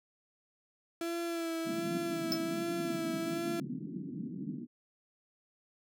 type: tone with vibrato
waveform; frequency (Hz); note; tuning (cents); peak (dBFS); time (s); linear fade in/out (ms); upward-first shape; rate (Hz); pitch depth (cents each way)
35% pulse; 333.9; E4; +22; -32; 1.01-3.6; 2; sine; 1.3; 31
type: band-pass noise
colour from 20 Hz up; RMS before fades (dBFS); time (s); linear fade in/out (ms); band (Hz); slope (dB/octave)
white; -40; 1.64-4.67; 50; 150 to 300; 48
type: tone with exponential decay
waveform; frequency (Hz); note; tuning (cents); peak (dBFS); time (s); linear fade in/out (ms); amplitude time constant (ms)
square; 5274; E8; 0; -27; 2.32-2.42; 0; 20
effects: none